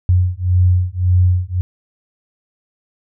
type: beating tone pair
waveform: sine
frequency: 89.6 / 91.4 Hz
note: F2 / F#2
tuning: +45 / -21 cents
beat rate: 1.8 Hz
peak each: -14 dBFS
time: 0.09-1.61 s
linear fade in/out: 0 ms
effects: none